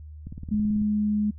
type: click train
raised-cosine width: 5 ms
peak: -24 dBFS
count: 11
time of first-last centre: 0.27-0.816 s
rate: 18.3 Hz
type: tone with pitch glide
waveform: sine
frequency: 210.7 to 209.5 Hz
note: G#3 to G#3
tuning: +25 to +15 cents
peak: -21 dBFS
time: 0.51-1.31 s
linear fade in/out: 10 ms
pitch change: -10 cents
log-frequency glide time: 0.64-1.17 s
effects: noise-tail reverb RT60 0.1 s tail -24 dB re dry + added 76 Hz sine -39 dBFS peak until 1.38 s